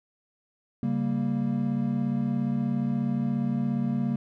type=chord; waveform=triangle; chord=G diminished; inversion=second; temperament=equal; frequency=138.59 / 196 / 233.1 Hz; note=Db3 / G3 / Bb3; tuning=0 / 0 / 0 cents; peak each=-28 / -28 / -25 dBFS; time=0.83-4.16 s; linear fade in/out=2 ms; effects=none